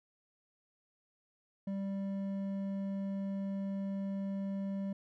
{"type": "tone with hard clipping", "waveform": "triangle", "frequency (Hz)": 196, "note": "G3", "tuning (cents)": 0, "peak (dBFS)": -36, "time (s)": [1.67, 4.93], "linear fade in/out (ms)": 5, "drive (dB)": 10, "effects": []}